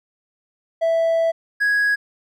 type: tone pair in turn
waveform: triangle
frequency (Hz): 659.3 / 1661.3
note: E5 / G#6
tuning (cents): 0 / 0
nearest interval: octave + major third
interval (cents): 1600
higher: second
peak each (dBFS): -13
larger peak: neither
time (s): 0.81-1.32 / 1.6-1.96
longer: first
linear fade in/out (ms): 20
effects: tanh soft clip ceiling -9 dBFS